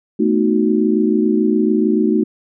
sine chord, B dominant seventh, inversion third, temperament equal, 220 / 246.9 / 311.1 / 370 Hz, A3 / B3 / D#4 / F#4, 0 / 0 / 0 / 0 cents, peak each -16 / -22 / -17 / -18 dBFS, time 0.19-2.24 s, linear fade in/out 10 ms, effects none

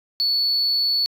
sine tone, 4435 Hz, C#8, in tune, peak -16 dBFS, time 0.2-1.06 s, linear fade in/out 0 ms, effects tanh soft clip ceiling -15 dBFS

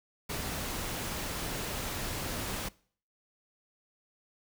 pink noise, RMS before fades -36 dBFS, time 0.29-2.69 s, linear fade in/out 10 ms, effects noise-tail reverb RT60 0.5 s tail -22 dB re dry

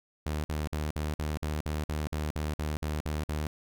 sawtooth tone bursts, 76 Hz, D#2, 40 cents flat, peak -26 dBFS, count 14, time 0.26-3.469 s, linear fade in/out 0 ms, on 180 ms, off 53 ms, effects none

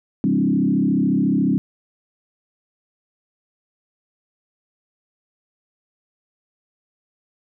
sine tone with frequency modulation, 233.1 Hz, A#3, in tune, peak -15 dBFS, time 0.24-1.58 s, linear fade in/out 0 ms, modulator 34.1 Hz, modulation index 2, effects none

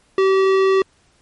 sine tone with tanh clipping, 384.2 Hz, G4, 35 cents flat, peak -14 dBFS, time 0.18-0.82 s, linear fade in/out 2 ms, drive 17 dB, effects pink hiss -58 dBFS RMS until 1.21 s + MP3 48 kbps

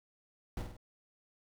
brown noise with echo, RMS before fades -37 dBFS, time 0.57-0.62 s, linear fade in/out 2 ms, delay 49 ms, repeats 3, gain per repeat -5 dB, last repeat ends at 0.767 s, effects none

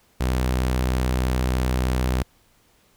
sawtooth tone, 63.2 Hz, B1, 41 cents sharp, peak -16 dBFS, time 0.2-2.23 s, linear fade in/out 10 ms, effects pink hiss -60 dBFS RMS until 2.96 s

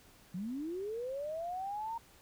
sine linear sweep, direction up, 168.7 to 932.3 Hz, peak -36 dBFS, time 0.34-1.98 s, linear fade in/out 5 ms, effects pink hiss -61 dBFS RMS until 2.21 s

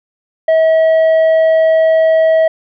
sine tone with tanh clipping, 643 Hz, E5, 43 cents flat, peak -8 dBFS, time 0.48-2.48 s, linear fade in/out 5 ms, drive 5 dB, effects none

